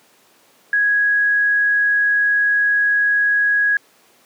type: tone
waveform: sine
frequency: 1661.2 Hz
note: G#6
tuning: in tune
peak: -13 dBFS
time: 0.73-3.77 s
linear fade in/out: 2 ms
effects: pink hiss -53 dBFS RMS until 4.25 s + high-pass 300 Hz 12 dB/octave